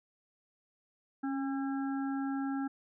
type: harmonic tone with a mistuned harmonic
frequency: 270 Hz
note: C#4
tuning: 45 cents flat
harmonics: 1 / 3 / 5 / 6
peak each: -32 / -42 / -46 / -48 dBFS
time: 1.23-2.68 s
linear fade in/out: 10 ms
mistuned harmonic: 1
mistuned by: +23 cents
effects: none